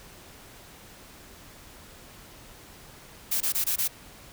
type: noise bursts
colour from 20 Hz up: blue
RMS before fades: -26 dBFS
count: 5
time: 3.31-3.879 s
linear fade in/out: 10 ms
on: 97 ms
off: 21 ms
effects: pink hiss -49 dBFS RMS until 4.32 s